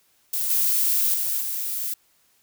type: noise with level steps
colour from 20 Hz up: violet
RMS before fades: -25 / -21 / -25 / -28 dBFS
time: 0.33-1.94 s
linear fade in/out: 5 ms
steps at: 0.5 / 1.14 / 1.41 s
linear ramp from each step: 2 ms
effects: white hiss -63 dBFS RMS until 2.42 s